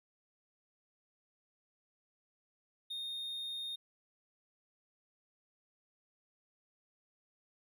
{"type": "tone", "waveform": "triangle", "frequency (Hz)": 3685, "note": "A#7", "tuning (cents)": -21, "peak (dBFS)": -37, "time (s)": [2.9, 3.76], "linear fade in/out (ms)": 10, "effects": []}